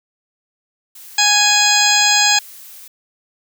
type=noise; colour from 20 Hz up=blue; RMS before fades=-38 dBFS; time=0.95-2.88 s; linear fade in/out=5 ms
type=harmonic tone; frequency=830.6 Hz; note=G#5; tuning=in tune; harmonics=1 / 2 / 3 / 4 / 5 / 6 / 8 / 9; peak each=-19 / -19 / -19 / -19 / -19 / -19 / -19 / -19 dBFS; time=1.18-2.39 s; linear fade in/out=5 ms
effects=none